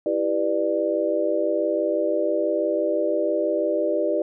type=chord; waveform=sine; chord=E minor seventh; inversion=none; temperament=just; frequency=329.6 / 395.6 / 494.4 / 593.3 Hz; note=E4 / G4 / B4 / D5; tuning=0 / +16 / +2 / +18 cents; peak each=-26 / -27 / -27 / -23 dBFS; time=0.06-4.22 s; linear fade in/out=2 ms; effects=none